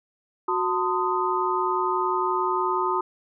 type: tone cluster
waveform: sine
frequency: 368.5 / 897 / 1028 / 1245 Hz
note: F#4 / A5 / C6 / D#6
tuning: -7 / +33 / -31 / +1 cents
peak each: -27 dBFS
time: 0.48-3.01 s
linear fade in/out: 5 ms
effects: none